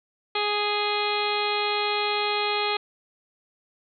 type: harmonic tone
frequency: 415.3 Hz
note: G#4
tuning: in tune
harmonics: 1 / 2 / 3 / 4 / 5 / 6 / 7 / 8 / 9 / 10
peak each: -29 / -29 / -31 / -40 / -34 / -31 / -41 / -32 / -37 / -33 dBFS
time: 0.35-2.77 s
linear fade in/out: 5 ms
effects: none